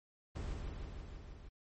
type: noise with echo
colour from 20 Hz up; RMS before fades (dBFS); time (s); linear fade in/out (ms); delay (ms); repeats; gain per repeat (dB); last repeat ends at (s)
brown; -40; 0.35-0.53; 10; 160; 6; -2; 1.49
effects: MP3 32 kbps